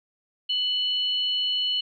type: tone pair together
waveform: sine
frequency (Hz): 2979 / 4255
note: F#7 / C8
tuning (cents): +11 / +28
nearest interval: tritone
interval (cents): 617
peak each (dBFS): -23 / -31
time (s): 0.49-1.81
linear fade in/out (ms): 10
effects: none